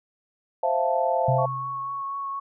sine chord, F major seventh, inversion second, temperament equal, 523.3 / 659.3 / 698.5 / 880 Hz, C5 / E5 / F5 / A5, 0 / 0 / 0 / 0 cents, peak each -26 dBFS, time 0.63-1.46 s, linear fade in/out 5 ms
sine tone with exponential decay, 130.81 Hz, C3, in tune, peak -19 dBFS, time 1.28-2.02 s, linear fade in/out 5 ms, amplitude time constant 160 ms
sine tone with vibrato, 1106 Hz, C#6, 4 cents flat, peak -28 dBFS, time 1.38-2.4 s, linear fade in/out 10 ms, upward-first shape triangle, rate 4.1 Hz, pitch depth 14 cents each way
effects none

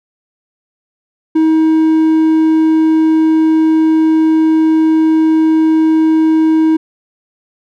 triangle tone, 317.7 Hz, D#4, 36 cents sharp, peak -5 dBFS, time 1.35-6.77 s, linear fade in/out 10 ms, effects none

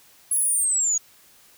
sine exponential sweep, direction down, 10950 to 6645 Hz, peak -19 dBFS, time 0.31-0.98 s, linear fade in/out 5 ms
white high-pass noise, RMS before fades -33 dBFS, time 0.32-0.65 s, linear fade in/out 10 ms, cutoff 9800 Hz, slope 24 dB/octave
effects white hiss -54 dBFS RMS until 1.57 s

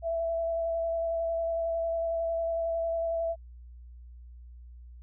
sine tone with vibrato, 664 Hz, E5, 12 cents sharp, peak -27 dBFS, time 0.02-3.36 s, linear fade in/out 50 ms, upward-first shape square, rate 11 Hz, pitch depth 10 cents each way, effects added 60 Hz sine -45 dBFS peak until 5.02 s

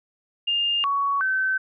sine tone with pitch steps, 2814 / 1120 / 1536 Hz, F7 / C#6 / G6, +12 / +18 / -36 cents, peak -20 dBFS, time 0.47-1.58 s, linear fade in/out 10 ms, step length 370 ms, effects none

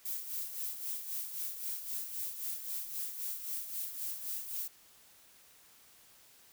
violet noise with tremolo, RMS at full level -37 dBFS, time 0.05-4.68 s, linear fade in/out 5 ms, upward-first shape sine, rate 3.8 Hz, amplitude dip 60%, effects white hiss -61 dBFS RMS until 6.52 s

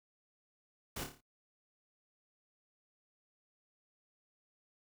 pink noise with echo, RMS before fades -41 dBFS, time 0.96-1.04 s, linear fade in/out 5 ms, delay 28 ms, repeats 6, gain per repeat -5 dB, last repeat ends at 1.208 s, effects noise-tail reverb RT60 0.1 s tail -20 dB re dry

